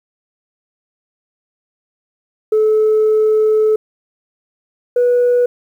sine tone pair in turn, 432.5 / 488.7 Hz, A4 / B4, -30 / -18 cents, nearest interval major second, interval 212 cents, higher second, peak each -8 dBFS, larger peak neither, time 2.52-3.76 / 4.96-5.46 s, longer first, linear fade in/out 5 ms, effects tanh soft clip ceiling -7 dBFS + 8-bit

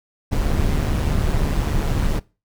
brown noise with amplitude modulation, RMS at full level -17 dBFS, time 0.31-2.2 s, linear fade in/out 20 ms, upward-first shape sine, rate 147 Hz, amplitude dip 55%, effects noise-tail reverb RT60 0.3 s tail -22 dB re dry

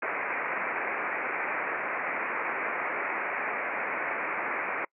white low-pass noise, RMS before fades -31 dBFS, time 0.02-4.85 s, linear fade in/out 5 ms, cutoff 2400 Hz, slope 96 dB/octave, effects noise-tail reverb RT60 0.1 s tail -26 dB re dry + high-pass 400 Hz 12 dB/octave

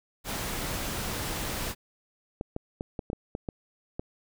pink noise, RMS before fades -33 dBFS, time 0.24-1.75 s, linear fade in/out 50 ms
clicks, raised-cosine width 2 ms, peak -19 dBFS, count 9, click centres 2.411 / 2.564 / 2.809 / 2.992 / 3.101 / 3.131 / 3.351 / 3.488 / 3.995 s
effects none

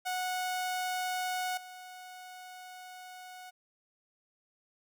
sawtooth tone with level steps, 735 Hz, F#5, 12 cents flat, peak -28 / -42 dBFS, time 0.05-3.51 s, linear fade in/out 20 ms, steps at 1.57 s, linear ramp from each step 5 ms, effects none

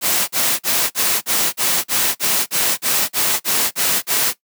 white noise bursts, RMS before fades -17 dBFS, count 14, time 0.01-4.336 s, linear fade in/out 50 ms, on 270 ms, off 42 ms, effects noise-tail reverb RT60 0.1 s tail -17 dB re dry + high-pass 150 Hz 12 dB/octave

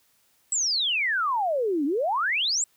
sine exponential two-way sweep, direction down then up, 7970 to 269.5 to 7970 Hz, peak -22 dBFS, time 0.52-2.64 s, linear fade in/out 2 ms, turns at 1.85 s, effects white hiss -65 dBFS RMS until 2.76 s

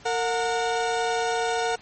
30% pulse tone pair together, 458.2 / 727.3 Hz, A#4 / F#5, -30 / -30 cents, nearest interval minor sixth, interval 800 cents, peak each -23 dBFS, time 0.05-1.76 s, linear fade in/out 10 ms, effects pink hiss -50 dBFS RMS until 1.81 s + MP3 32 kbps

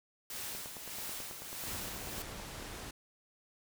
white noise with tremolo, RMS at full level -41 dBFS, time 0.3-2.22 s, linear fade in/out 2 ms, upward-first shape sine, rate 1.6 Hz, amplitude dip 50%
click train, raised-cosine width 1 ms, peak -33 dBFS, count 18, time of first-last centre 0.55-2.4 s, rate 9.19 Hz
pink low-pass noise, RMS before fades -45 dBFS, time 1.66-2.91 s, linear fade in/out 5 ms, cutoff 12000 Hz, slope 12 dB/octave
effects none

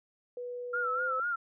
sine tone with pitch glide, 490 to 515 Hz, B4 to C5, -14 to -28 cents, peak -36 dBFS, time 0.37-1.2 s, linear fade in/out 2 ms, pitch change +86 cents, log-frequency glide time 0.84-1.08 s
sine tone with vibrato, 1364 Hz, F6, 41 cents flat, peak -29 dBFS, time 0.73-1.36 s, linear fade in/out 10 ms, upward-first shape sine, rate 4.1 Hz, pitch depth 90 cents each way
effects none

